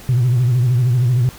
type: tone with vibrato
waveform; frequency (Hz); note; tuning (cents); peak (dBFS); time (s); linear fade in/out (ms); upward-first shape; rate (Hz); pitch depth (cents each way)
sine; 123.47; B2; 0; -10; 0.09-1.29; 0; sine; 13; 96
effects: tanh soft clip ceiling -9 dBFS + pink hiss -39 dBFS RMS until 1.38 s